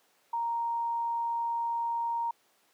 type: tone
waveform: sine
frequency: 932.3 Hz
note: A#5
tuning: in tune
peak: -28 dBFS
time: 0.33-2.31 s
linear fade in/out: 5 ms
effects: pink hiss -67 dBFS RMS until 2.73 s + high-pass 400 Hz 12 dB/octave